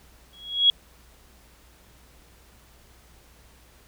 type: tone with exponential growth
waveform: sine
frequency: 3322 Hz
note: G#7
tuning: in tune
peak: -11 dBFS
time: 0.33-0.7 s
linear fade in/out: 1 ms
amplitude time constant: 79 ms
effects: added 60 Hz sine -56 dBFS peak until 3.87 s + pink hiss -56 dBFS RMS until 3.87 s